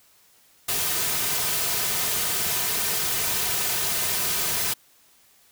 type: noise with comb filter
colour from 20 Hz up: white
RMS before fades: -25 dBFS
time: 0.68-4.74 s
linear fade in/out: 10 ms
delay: 3.6 ms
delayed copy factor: -0.5
effects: white hiss -58 dBFS RMS until 5.51 s